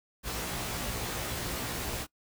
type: noise with comb filter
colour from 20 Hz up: pink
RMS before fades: -35 dBFS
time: 0.23-2.07 s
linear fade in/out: 50 ms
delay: 17 ms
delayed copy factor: +0.95
effects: noise-tail reverb RT60 0.1 s tail -22 dB re dry